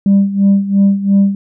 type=tone with tremolo; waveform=sine; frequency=198 Hz; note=G3; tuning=18 cents sharp; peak=-3 dBFS; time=0.06-1.35 s; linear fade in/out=2 ms; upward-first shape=sine; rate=2.9 Hz; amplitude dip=80%; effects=tanh soft clip ceiling -4 dBFS

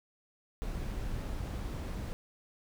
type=noise; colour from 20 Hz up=brown; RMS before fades=-37 dBFS; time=0.62-2.13 s; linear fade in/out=0 ms; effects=none

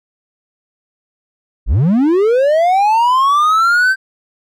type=linear sweep; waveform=triangle; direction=up; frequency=33.05 to 1568 Hz; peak=-7 dBFS; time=1.66-3.96 s; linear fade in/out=50 ms; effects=none

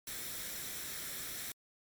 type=noise with comb filter; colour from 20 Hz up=white; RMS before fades=-42 dBFS; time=0.07-1.52 s; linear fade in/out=2 ms; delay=0.53 ms; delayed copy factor=+0.5; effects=MP3 96 kbps

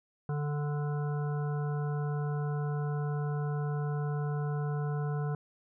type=harmonic tone; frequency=146.83 Hz; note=D3; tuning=in tune; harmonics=1 / 3 / 5 / 7 / 9 / 10; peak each=-30 / -40 / -44 / -47 / -49 / -50 dBFS; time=0.29-5.35 s; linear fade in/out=2 ms; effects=none

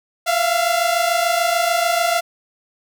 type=tone pair together; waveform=sawtooth; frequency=673.2 / 700 Hz; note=E5 / F5; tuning=+36 / +4 cents; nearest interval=minor second; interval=68 cents; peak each=-15 dBFS; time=0.26-2.21 s; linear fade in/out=20 ms; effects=none

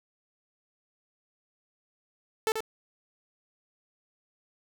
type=tone with echo; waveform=sawtooth; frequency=440 Hz; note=A4; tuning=in tune; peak=-20 dBFS; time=2.47-2.52 s; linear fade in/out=0 ms; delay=85 ms; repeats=1; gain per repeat=-6 dB; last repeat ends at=2.605 s; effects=none

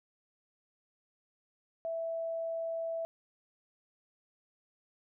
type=tone; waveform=sine; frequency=659.3 Hz; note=E5; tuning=in tune; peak=-33 dBFS; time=1.85-3.05 s; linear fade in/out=0 ms; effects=none

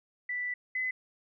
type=tone pair in turn; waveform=sine; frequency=1975.5 / 2023 Hz; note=B6 / B6; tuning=0 / +41 cents; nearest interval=unison; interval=41 cents; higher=second; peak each=-31 / -29 dBFS; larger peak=second; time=0.29-0.54 / 0.75-0.91 s; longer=first; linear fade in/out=5 ms; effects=none

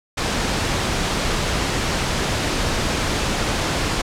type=noise; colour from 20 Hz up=pink; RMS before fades=-21 dBFS; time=0.17-4.02 s; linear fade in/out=10 ms; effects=low-pass 7000 Hz 12 dB/octave

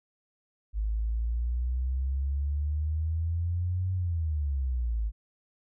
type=exponential two-way sweep; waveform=sine; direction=up then down; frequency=51.91 to 93.5 to 51.91 Hz; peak=-26 dBFS; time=0.73-5.12 s; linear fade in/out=50 ms; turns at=3.93 s; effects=none

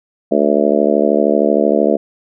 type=harmonic tone; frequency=73 Hz; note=D2; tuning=10 cents flat; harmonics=3 / 4 / 5 / 6 / 7 / 8 / 9; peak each=-18 / -18 / -18 / -18 / -18 / -18 / -18 dBFS; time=0.31-1.97 s; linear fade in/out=10 ms; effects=none

